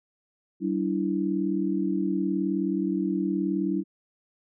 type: tone cluster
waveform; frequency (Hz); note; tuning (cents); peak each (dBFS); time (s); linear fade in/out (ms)
sine; 191.3 / 290.9 / 330; G3 / D4 / E4; -42 / -16 / +2; -28; 0.6-3.84; 50
effects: none